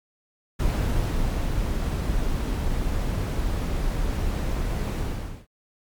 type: noise with ADSR envelope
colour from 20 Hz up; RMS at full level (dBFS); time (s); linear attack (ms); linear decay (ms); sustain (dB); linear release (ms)
brown; -22; 0.59-5.47; 12; 870; -3; 470
effects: MP3 96 kbps